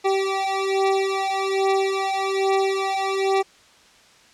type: beating tone pair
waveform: 25% pulse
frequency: 387 / 388.2 Hz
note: G4 / G4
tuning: -22 / -17 cents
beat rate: 1.2 Hz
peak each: -19 / -19 dBFS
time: 0.04-3.43 s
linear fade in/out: 20 ms
effects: white hiss -52 dBFS RMS until 4.33 s + low-pass 6000 Hz 12 dB/octave